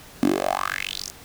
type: tone with high-pass filter sweep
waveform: 10% pulse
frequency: 47.14 Hz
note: F#1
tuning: 33 cents sharp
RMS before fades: -25 dBFS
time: 0.23-1.1 s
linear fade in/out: 0 ms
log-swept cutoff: 250 to 6500 Hz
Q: 5.2
effects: pink hiss -45 dBFS RMS until 1.24 s